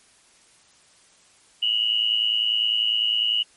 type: tone pair together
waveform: sine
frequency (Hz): 2860 / 2970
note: F7 / F#7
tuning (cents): +41 / +6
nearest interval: minor second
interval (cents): 65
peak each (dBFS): -22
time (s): 1.62-3.43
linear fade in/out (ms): 10
effects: white hiss -56 dBFS RMS until 3.56 s + MP3 48 kbps